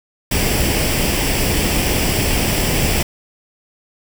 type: noise with comb filter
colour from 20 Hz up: pink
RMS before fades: -17 dBFS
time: 0.31-3.03 s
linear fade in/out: 5 ms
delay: 0.38 ms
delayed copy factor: +0.55
effects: none